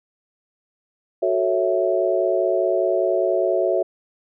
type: chord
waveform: sine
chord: F# minor seventh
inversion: none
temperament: equal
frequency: 370 / 440 / 554.4 / 659.3 Hz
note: F#4 / A4 / C#5 / E5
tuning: 0 / 0 / 0 / 0 cents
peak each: -22 / -26 / -23 / -21 dBFS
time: 1.22-3.83 s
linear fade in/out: 10 ms
effects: none